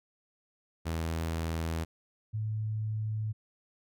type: tone pair in turn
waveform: sawtooth / sine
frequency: 81.7 / 108.35 Hz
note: E2 / A2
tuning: -15 / -26 cents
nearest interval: perfect fourth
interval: 489 cents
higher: second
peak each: -27 / -30 dBFS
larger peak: first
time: 0.85-1.85 / 2.33-3.33 s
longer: neither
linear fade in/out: 20 ms
effects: none